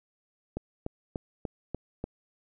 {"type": "click train", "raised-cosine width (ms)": 2, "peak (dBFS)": -19, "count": 6, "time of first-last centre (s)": [0.57, 2.041], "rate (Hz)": 3.4, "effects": []}